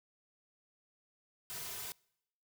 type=noise with comb filter; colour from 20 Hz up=white; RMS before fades=-43 dBFS; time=1.5-1.92 s; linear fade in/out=0 ms; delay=3.6 ms; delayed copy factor=-0.95; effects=noise-tail reverb RT60 0.8 s tail -26 dB re dry